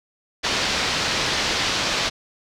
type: low-pass noise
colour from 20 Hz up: white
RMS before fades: -23 dBFS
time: 0.43-2.1 s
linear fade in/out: 20 ms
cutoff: 5200 Hz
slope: 24 dB/octave
effects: none